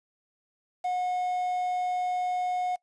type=tone with quantisation; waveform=triangle; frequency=726 Hz; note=F#5; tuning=33 cents flat; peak=-24 dBFS; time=0.84-2.76 s; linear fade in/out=10 ms; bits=8; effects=noise-tail reverb RT60 0.1 s tail -22 dB re dry + resampled to 22050 Hz